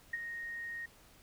sine tone with ADSR envelope, 1863 Hz, A#6, 2 cents flat, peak -31 dBFS, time 0.13-0.86 s, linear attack 7 ms, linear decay 27 ms, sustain -8 dB, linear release 7 ms, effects pink hiss -61 dBFS RMS until 1.22 s

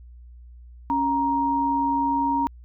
sine tone pair together, 277.2 / 938.3 Hz, C#4 / A#5, 0 / +11 cents, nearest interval octave + major sixth, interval 2111 cents, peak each -25 / -21 dBFS, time 0.9-2.47 s, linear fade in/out 0 ms, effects added 60 Hz sine -42 dBFS peak until 2.64 s

